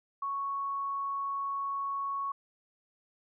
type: tone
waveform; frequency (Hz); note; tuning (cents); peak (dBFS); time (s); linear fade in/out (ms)
sine; 1108.7; C#6; 0; -31; 0.22-2.32; 5
effects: none